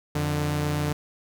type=tone pair together; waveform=sawtooth; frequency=88.12 / 148.2 Hz; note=F2 / D3; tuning=+16 / +16 cents; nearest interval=major sixth; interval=900 cents; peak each=-26 / -21 dBFS; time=0.15-0.93 s; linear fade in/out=5 ms; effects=none